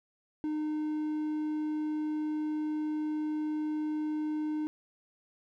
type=tone; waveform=triangle; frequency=305.6 Hz; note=D#4; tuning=31 cents flat; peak=-28 dBFS; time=0.44-4.67 s; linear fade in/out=0 ms; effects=none